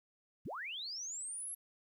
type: linear sweep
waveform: sine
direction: up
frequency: 51.9 to 11370 Hz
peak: -40 dBFS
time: 0.45-1.55 s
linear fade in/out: 10 ms
effects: 12-bit